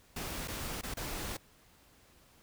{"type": "noise with dropouts", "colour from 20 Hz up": "pink", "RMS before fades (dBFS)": -39, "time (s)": [0.16, 1.37], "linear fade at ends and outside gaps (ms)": 5, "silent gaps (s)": [[0.476, 0.481], [0.813, 0.833], [0.94, 0.969]], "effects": ["pink hiss -63 dBFS RMS until 2.42 s"]}